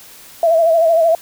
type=tone with vibrato; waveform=sine; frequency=659.3 Hz; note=E5; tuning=in tune; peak=-9 dBFS; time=0.43-1.15 s; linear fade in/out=2 ms; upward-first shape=sine; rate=13 Hz; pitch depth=58 cents each way; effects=white hiss -40 dBFS RMS until 1.21 s